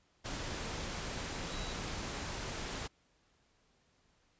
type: tone in noise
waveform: sine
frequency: 3904 Hz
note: B7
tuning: 21 cents flat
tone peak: -48 dBFS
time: 1.5-1.74 s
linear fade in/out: 20 ms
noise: pink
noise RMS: -40 dBFS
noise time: 0.24-2.88 s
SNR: -11 dB
effects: pink hiss -72 dBFS RMS until 4.39 s + resampled to 16000 Hz